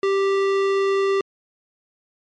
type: tone with tanh clipping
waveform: sine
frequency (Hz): 392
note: G4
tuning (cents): 0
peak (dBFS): -19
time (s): 0.03-1.21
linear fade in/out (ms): 2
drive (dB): 18
effects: MP3 48 kbps